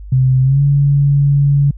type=tone with pitch glide; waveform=sine; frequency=129.9 to 141.66 Hz; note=C3 to C#3; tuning=-12 to +38 cents; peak=-8 dBFS; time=0.12-1.71 s; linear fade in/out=5 ms; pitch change=+150 cents; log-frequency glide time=0.42-0.61 s; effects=added 50 Hz sine -28 dBFS peak until 1.77 s